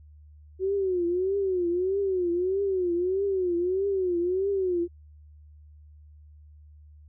sine tone with vibrato, 370.6 Hz, F#4, 3 cents sharp, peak -23 dBFS, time 0.59-4.88 s, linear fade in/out 50 ms, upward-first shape triangle, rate 1.6 Hz, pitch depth 150 cents each way, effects added 75 Hz sine -48 dBFS peak until 7.08 s

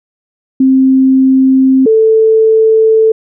sine tone pair in turn, 263.8 / 442 Hz, C4 / A4, +14 / +8 cents, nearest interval major sixth, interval 894 cents, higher second, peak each -4 dBFS, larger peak neither, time 0.6-1.86 / 1.86-3.12 s, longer neither, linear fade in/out 5 ms, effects none

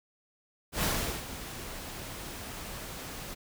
pink noise with ADSR envelope, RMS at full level -28 dBFS, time 0.72-3.35 s, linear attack 110 ms, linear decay 400 ms, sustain -13 dB, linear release 18 ms, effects none

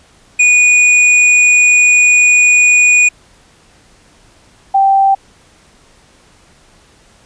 square / sine tone pair in turn, 2462 / 781.8 Hz, D#7 / G5, -19 / -5 cents, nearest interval octave + minor sixth, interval 1986 cents, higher first, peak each -6 dBFS, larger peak neither, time 0.39-3.09 / 4.74-5.15 s, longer first, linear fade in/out 10 ms, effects pink hiss -47 dBFS RMS until 7.25 s + resampled to 22050 Hz

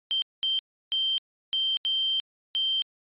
sine tone bursts at uneven times, 3136 Hz, G7, in tune, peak -23 dBFS, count 6, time 0.11-0.22 / 0.43-0.59 / 0.92-1.18 / 1.53-1.77 / 1.85-2.2 / 2.55-2.82 s, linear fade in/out 0 ms, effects resampled to 8000 Hz

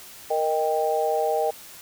sine chord, Eb major, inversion second, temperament equal with one note detuned, 466.2 / 622.3 / 789.4 Hz, Bb4 / Eb5 / G5, 0 / 0 / +12 cents, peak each -25 dBFS, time 0.3-1.51 s, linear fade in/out 10 ms, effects white hiss -44 dBFS RMS until 1.81 s

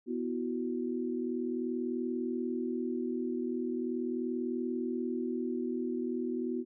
sine chord, B suspended fourth, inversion none, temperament equal, 246.9 / 329.6 / 370 Hz, B3 / E4 / F#4, 0 / 0 / 0 cents, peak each -34 / -38 / -36 dBFS, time 0.06-6.65 s, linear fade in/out 50 ms, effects none

